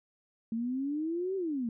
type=exponential two-way sweep; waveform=sine; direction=up then down; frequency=222 to 392 to 222 Hz; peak=-30 dBFS; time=0.52-1.69 s; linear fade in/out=2 ms; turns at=1.36 s; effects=none